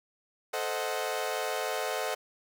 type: chord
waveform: sawtooth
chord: A diminished seventh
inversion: none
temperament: equal with one note detuned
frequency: 440 / 523.3 / 626.9 / 740 Hz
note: A4 / C5 / Eb5 / Gb5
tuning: 0 / 0 / +13 / 0 cents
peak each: -32 dBFS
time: 0.53-2.15 s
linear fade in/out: 10 ms
effects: none